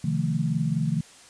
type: chord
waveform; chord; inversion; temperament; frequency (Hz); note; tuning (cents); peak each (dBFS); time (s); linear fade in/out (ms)
sine; F dominant seventh; second; equal; 130.81 / 155.56 / 174.61 / 220; C3 / Eb3 / F3 / A3; 0 / 0 / 0 / 0; -30 / -25 / -29 / -30; 0.04-1.01; 5
effects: white hiss -50 dBFS RMS until 1.29 s + resampled to 22050 Hz